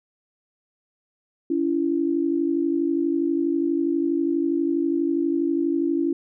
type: tone pair together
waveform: sine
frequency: 284.2 / 336.5 Hz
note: C#4 / E4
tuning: +43 / +36 cents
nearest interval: minor third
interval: 293 cents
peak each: -23 / -22 dBFS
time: 1.5-6.13 s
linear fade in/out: 5 ms
effects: none